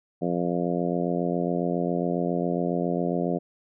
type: harmonic tone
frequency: 87.3 Hz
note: F2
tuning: in tune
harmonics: 2 / 3 / 4 / 5 / 6 / 7 / 8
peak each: -28 / -30 / -31 / -32 / -33 / -33 / -34 dBFS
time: 0.21-3.39 s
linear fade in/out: 20 ms
effects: none